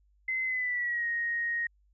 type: tone with pitch glide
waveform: sine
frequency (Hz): 2054 to 1872.7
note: C7 to A#6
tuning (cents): -33 to +7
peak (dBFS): -28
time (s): 0.28-1.67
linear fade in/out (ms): 5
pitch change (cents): -160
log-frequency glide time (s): 0.45-1.07
effects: added 50 Hz sine -63 dBFS peak until 1.93 s